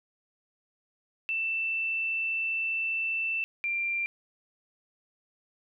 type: tone pair in turn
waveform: sine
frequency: 2665 / 2374 Hz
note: E7 / D7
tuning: +18 / +18 cents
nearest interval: major second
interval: 200 cents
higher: first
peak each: -27 / -27 dBFS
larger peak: neither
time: 1.29-3.44 / 3.64-4.06 s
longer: first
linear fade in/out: 0 ms
effects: none